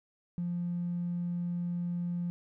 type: tone with tanh clipping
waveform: triangle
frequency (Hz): 174.4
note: F3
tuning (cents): -2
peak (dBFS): -30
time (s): 0.38-2.3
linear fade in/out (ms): 0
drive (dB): 1
effects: none